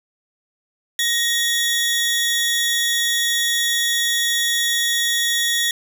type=tone pair together; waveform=sawtooth; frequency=1876 / 3389 Hz; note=A#6 / G#7; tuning=+11 / +34 cents; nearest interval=minor seventh; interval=1023 cents; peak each=-17 dBFS; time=0.99-5.71 s; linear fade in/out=2 ms; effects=none